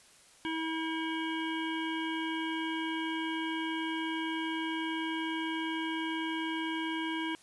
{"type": "harmonic tone", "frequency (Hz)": 322.2, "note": "E4", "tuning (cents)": -39, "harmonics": [1, 3, 5, 7, 9, 10], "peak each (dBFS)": [-34, -39, -41, -42, -44, -44], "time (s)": [0.45, 7.35], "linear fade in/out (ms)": 0, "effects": ["white hiss -59 dBFS RMS until 7.42 s", "resampled to 24000 Hz"]}